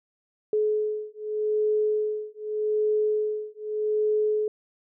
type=beating tone pair; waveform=sine; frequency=425.9 / 426.73 Hz; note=G#4 / G#4; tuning=+44 / +47 cents; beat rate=0.83 Hz; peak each=-26 / -26 dBFS; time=0.53-4.48 s; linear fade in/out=2 ms; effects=none